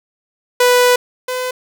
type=tone pair in turn; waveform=sawtooth; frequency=493.9 / 506 Hz; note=B4 / B4; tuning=0 / +42 cents; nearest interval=unison; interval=42 cents; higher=second; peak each=-5 / -15 dBFS; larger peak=first; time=0.6-0.96 / 1.28-1.51 s; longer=first; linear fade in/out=5 ms; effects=none